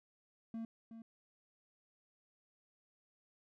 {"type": "tone with echo", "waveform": "triangle", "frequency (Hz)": 226.6, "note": "A#3", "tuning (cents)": -49, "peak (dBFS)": -38, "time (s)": [0.54, 0.65], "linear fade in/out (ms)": 2, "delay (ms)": 370, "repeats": 1, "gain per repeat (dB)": -9, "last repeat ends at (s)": 1.02, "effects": []}